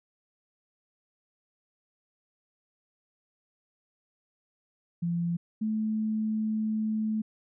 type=tone pair in turn; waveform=sine; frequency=171.1 / 217.2 Hz; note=F3 / A3; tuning=-35 / -22 cents; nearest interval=major third; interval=413 cents; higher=second; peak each=-26 dBFS; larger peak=neither; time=5.02-5.37 / 5.61-7.22 s; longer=second; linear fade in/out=10 ms; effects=none